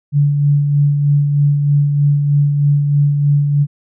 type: tone with tremolo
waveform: sine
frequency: 144.3 Hz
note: D3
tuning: 30 cents flat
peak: -8 dBFS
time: 0.12-3.67 s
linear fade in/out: 50 ms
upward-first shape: sine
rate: 3.2 Hz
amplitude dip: 40%
effects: none